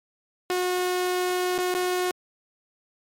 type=tone with dropouts; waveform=sawtooth; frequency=362.7 Hz; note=F#4; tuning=34 cents flat; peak=-19 dBFS; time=0.5-2.11 s; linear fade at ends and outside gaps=1 ms; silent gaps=1.58-1.586 / 1.742-1.749 s; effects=MP3 64 kbps